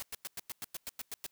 white noise bursts, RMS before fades -40 dBFS, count 11, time 0-1.264 s, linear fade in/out 0 ms, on 24 ms, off 100 ms, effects white hiss -75 dBFS RMS until 1.31 s

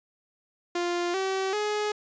sawtooth tone with pitch steps, 349.2 / 383 / 420.1 Hz, F4 / G4 / G#4, 0 / -40 / +20 cents, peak -22 dBFS, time 0.75-1.92 s, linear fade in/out 5 ms, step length 390 ms, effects resampled to 16000 Hz

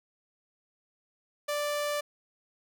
sawtooth tone, 587.3 Hz, D5, in tune, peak -25 dBFS, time 1.48-2.01 s, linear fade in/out 10 ms, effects none

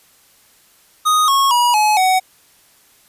square tone with pitch steps, 1244.5 / 1096 / 965.2 / 850 / 748.6 Hz, D#6 / C#6 / B5 / G#5 / F#5, 0 / -20 / -40 / +40 / +20 cents, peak -12 dBFS, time 1.05-2.2 s, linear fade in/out 20 ms, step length 230 ms, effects white hiss -52 dBFS RMS until 3.08 s + resampled to 32000 Hz

